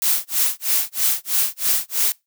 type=noise with tremolo; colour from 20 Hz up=blue; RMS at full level=-17 dBFS; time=0.02-2.12 s; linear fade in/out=0 ms; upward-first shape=sine; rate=3.1 Hz; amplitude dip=100%; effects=noise-tail reverb RT60 0.2 s tail -23 dB re dry